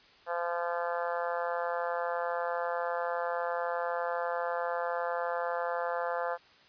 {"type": "harmonic tone", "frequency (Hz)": 171.9, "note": "F3", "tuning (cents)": -27, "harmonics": [3, 4, 5, 6, 7, 8, 9, 10], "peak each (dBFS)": [-34, -36, -38, -40, -41, -42, -43, -44], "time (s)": [0.26, 6.38], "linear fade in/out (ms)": 50, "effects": ["white hiss -59 dBFS RMS until 6.68 s", "resampled to 11025 Hz"]}